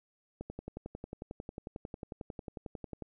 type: click train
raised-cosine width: 2 ms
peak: -27 dBFS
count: 30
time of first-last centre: 0.41-3.023 s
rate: 11.1 Hz
effects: none